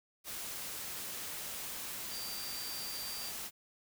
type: tone in noise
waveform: sine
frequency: 4699 Hz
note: D8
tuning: in tune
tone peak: -43 dBFS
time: 2.09-3.33 s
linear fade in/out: 50 ms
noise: white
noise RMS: -42 dBFS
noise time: 0.24-3.51 s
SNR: -4 dB
effects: none